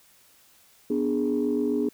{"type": "chord", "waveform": "sine", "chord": "G# diminished", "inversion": "first", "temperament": "equal with one note detuned", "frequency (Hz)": [246.9, 294.5, 415.3], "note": ["B3", "D4", "G#4"], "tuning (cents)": [0, 5, 0], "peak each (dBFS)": -26, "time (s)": [0.9, 1.89], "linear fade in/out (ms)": 5, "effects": ["tanh soft clip ceiling -15 dBFS", "white hiss -58 dBFS RMS until 1.93 s"]}